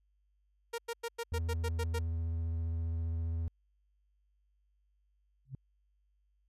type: tone bursts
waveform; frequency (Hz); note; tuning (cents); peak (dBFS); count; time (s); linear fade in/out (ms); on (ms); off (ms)
sawtooth; 466.2; A#4; 0; -31; 9; 0.73-1.991; 10; 53; 98
type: tone with vibrato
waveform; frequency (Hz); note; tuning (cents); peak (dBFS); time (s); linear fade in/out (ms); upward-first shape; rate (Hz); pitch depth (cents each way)
triangle; 82.41; E2; 0; -30; 1.32-3.48; 0; sine; 15; 18
type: tone with exponential growth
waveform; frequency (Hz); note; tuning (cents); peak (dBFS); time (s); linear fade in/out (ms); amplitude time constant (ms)
sine; 132.5; C3; +22; -35; 5.45-5.55; 2; 20
effects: added 50 Hz sine -70 dBFS peak until 6.48 s + resampled to 32000 Hz